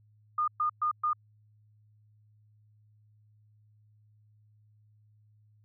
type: tone bursts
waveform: sine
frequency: 1220 Hz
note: D#6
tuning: 34 cents flat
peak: -25 dBFS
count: 4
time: 0.38-1.132 s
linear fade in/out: 5 ms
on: 98 ms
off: 120 ms
effects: added 106 Hz sine -60 dBFS peak until 5.64 s